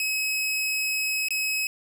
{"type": "tone with dropouts", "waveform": "sawtooth", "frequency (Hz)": 2558, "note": "D#7", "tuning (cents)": 47, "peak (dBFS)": -21, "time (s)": [0, 1.67], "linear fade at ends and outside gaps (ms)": 1, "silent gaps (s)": [1.285, 1.306], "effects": []}